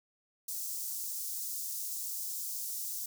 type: high-pass noise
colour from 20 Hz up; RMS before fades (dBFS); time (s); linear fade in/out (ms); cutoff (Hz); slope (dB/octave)
white; -38; 0.48-3.06; 5; 5500; 24
effects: none